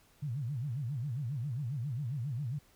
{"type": "tone with vibrato", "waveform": "sine", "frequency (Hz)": 130.81, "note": "C3", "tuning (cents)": 0, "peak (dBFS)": -33, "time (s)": [0.22, 2.59], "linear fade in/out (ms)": 10, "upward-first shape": "sine", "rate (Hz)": 7.4, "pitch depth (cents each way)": 260, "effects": ["pink hiss -65 dBFS RMS until 2.75 s"]}